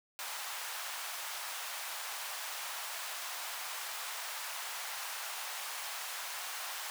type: high-pass noise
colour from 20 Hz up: pink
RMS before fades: -41 dBFS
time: 0.19-6.9 s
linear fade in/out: 0 ms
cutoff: 780 Hz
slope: 24 dB/octave
effects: none

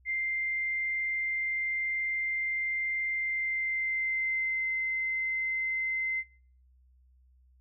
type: tone with pitch glide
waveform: sine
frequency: 2093 to 2069 Hz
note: C7 to C7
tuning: 0 to -20 cents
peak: -28 dBFS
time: 0.05-6.24 s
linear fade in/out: 50 ms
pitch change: -20 cents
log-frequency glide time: 3.12-4.76 s
effects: noise-tail reverb RT60 0.5 s tail -25 dB re dry + added 63 Hz sine -59 dBFS peak until 7.6 s

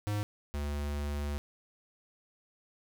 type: tone pair in turn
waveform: square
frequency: 103.83 / 72.63 Hz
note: G#2 / D2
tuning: 0 / -19 cents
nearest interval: tritone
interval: 619 cents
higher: first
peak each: -31 / -33 dBFS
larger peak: first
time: 0.07-0.23 / 0.54-1.38 s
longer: second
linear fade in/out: 0 ms
effects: none

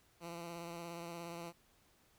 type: tone with vibrato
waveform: 10% pulse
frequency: 170 Hz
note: F3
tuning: 46 cents flat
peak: -36 dBFS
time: 0.2-1.53 s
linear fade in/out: 50 ms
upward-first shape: triangle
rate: 17 Hz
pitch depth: 33 cents each way
effects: pink hiss -70 dBFS RMS until 2.18 s

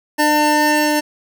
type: tone pair together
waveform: 25% pulse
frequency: 300.4 / 900.2 Hz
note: D4 / A5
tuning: +39 / +39 cents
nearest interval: octave + perfect fifth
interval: 1900 cents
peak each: -12 dBFS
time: 0.18-1.01 s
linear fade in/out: 20 ms
effects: none

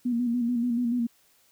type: tone with vibrato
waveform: sine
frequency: 240 Hz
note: B3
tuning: 49 cents flat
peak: -23 dBFS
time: 0.05-1.07 s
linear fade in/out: 10 ms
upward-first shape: square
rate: 6.9 Hz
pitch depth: 45 cents each way
effects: white hiss -63 dBFS RMS until 1.51 s

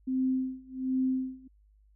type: tone with tremolo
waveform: sine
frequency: 260 Hz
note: C4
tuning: 11 cents flat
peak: -24 dBFS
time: 0.07-1.48 s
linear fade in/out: 10 ms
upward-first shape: sine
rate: 1.3 Hz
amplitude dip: 95%
effects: added 51 Hz sine -59 dBFS peak until 1.95 s

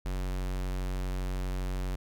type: tone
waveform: square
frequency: 46.25 Hz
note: F#1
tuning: in tune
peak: -31 dBFS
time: 0.05-1.96 s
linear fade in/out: 10 ms
effects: none

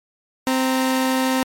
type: tone pair together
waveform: sawtooth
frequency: 260.4 / 928 Hz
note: C4 / A#5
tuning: -8 / -8 cents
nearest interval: octave + minor seventh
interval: 2200 cents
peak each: -14 / -22 dBFS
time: 0.47-1.43 s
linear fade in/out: 0 ms
effects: MP3 64 kbps

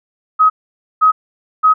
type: tone bursts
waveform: sine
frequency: 1267 Hz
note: D#6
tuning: 31 cents sharp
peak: -6 dBFS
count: 3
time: 0.39-1.74 s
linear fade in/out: 20 ms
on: 110 ms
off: 510 ms
effects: none

